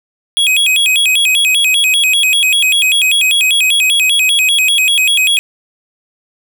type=tone with vibrato; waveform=square; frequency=2898 Hz; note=F#7; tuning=37 cents flat; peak=-9 dBFS; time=0.37-5.39 s; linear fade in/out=0 ms; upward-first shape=square; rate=5.1 Hz; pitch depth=240 cents each way; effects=none